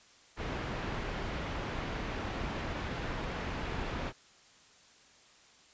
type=low-pass noise; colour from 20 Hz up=pink; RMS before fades=-37 dBFS; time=0.36-4.13 s; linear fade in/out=50 ms; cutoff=2600 Hz; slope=12 dB/octave; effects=white hiss -60 dBFS RMS until 5.73 s + resampled to 16000 Hz